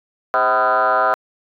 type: tone with frequency modulation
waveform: sine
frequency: 1004 Hz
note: B5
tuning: 28 cents sharp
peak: -12 dBFS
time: 0.34-1.14 s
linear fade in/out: 0 ms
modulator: 120 Hz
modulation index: 3.8
effects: tanh soft clip ceiling -8 dBFS